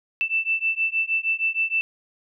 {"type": "beating tone pair", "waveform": "sine", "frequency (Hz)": [2655, 2661.4], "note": ["E7", "E7"], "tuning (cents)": [12, 16], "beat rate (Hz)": 6.4, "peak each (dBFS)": -24, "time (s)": [0.21, 1.81], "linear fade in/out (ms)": 0, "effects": []}